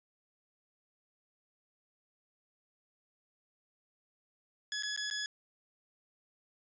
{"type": "tone with dropouts", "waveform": "15% pulse", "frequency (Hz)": 1690, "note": "G#6", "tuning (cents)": 30, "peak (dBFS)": -28, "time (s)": [4.72, 5.26], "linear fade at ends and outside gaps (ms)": 1, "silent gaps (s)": [[4.825, 4.833], [4.963, 4.975], [5.101, 5.11]], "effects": ["resampled to 16000 Hz"]}